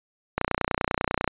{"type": "click train", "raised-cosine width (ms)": 0.5, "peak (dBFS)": -8, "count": 28, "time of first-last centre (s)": [0.38, 1.277], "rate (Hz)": 30.1, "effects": ["resampled to 8000 Hz"]}